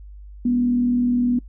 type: tone with frequency modulation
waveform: sine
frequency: 244.3 Hz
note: B3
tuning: 19 cents flat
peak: -16 dBFS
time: 0.45-1.39 s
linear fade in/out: 5 ms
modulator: 39.7 Hz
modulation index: 0.32
effects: noise-tail reverb RT60 0.1 s tail -22 dB re dry + added 50 Hz sine -37 dBFS peak until 1.48 s